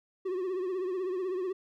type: tone with vibrato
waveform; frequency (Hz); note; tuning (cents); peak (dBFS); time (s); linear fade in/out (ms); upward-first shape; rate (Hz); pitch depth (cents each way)
triangle; 370; F#4; 0; -28; 0.25-1.53; 10; triangle; 16; 93
effects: none